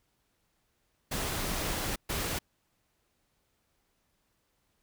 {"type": "noise bursts at uneven times", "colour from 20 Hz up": "pink", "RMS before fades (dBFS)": -33, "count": 2, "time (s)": [[1.11, 1.96], [2.09, 2.39]], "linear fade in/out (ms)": 10, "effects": ["pink hiss -75 dBFS RMS until 4.82 s"]}